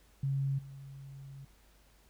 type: tone with level steps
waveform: sine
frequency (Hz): 137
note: C#3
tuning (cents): -20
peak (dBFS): -29 / -45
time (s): 0.23-1.45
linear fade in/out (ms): 5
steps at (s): 0.58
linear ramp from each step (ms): 10
effects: added 50 Hz sine -62 dBFS peak until 2.09 s + pink hiss -66 dBFS RMS until 2.09 s